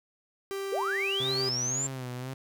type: tone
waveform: 45% pulse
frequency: 392 Hz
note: G4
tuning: in tune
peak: -32 dBFS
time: 0.51-1.49 s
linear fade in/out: 0 ms
type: linear sweep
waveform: sine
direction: up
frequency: 390 to 7410 Hz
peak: -28 dBFS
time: 0.72-1.87 s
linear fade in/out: 5 ms
type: tone with vibrato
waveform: sawtooth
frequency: 129.2 Hz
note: C3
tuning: 21 cents flat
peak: -31 dBFS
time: 1.2-2.34 s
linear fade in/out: 5 ms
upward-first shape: sine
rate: 1.9 Hz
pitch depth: 72 cents each way
effects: none